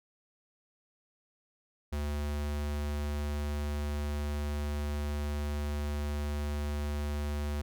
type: tone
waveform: square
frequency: 73.42 Hz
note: D2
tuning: in tune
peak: -32 dBFS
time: 1.92-7.62 s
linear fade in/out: 10 ms
effects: none